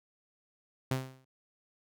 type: tone with exponential decay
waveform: sawtooth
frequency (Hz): 130.81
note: C3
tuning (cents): 0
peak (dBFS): -23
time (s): 0.91-1.25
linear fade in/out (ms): 5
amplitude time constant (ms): 72
effects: none